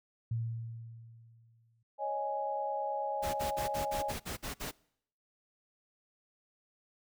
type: tone with exponential decay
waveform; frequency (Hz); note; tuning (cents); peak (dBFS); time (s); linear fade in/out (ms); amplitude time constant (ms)
sine; 114.7; A#2; -28; -30; 0.31-1.83; 5; 330
type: chord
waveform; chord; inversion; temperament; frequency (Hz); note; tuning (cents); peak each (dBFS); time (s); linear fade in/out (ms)
sine; C# suspended second; none; just; 554.4 / 623.7 / 831.5; C#5 / D#5 / G#5; 0 / +4 / +2; -38 / -39 / -34; 1.98-4.14; 50
type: noise bursts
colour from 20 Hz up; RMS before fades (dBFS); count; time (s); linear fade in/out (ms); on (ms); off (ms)
pink; -39; 9; 3.22-4.716; 20; 120; 52
effects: noise-tail reverb RT60 0.7 s tail -24 dB re dry